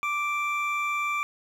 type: tone pair together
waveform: triangle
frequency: 1174.5 / 2349 Hz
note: D6 / D7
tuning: 0 / 0 cents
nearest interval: octave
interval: 1200 cents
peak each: -26 / -27 dBFS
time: 0.03-1.23 s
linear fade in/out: 0 ms
effects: none